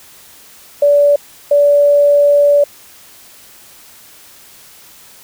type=tone pair in turn; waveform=sine; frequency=577 / 577 Hz; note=D5 / D5; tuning=-31 / -31 cents; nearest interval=unison; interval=0 cents; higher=neither; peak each=-6 dBFS; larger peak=neither; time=0.82-1.16 / 1.51-2.64 s; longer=second; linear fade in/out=5 ms; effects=white hiss -41 dBFS RMS until 5.23 s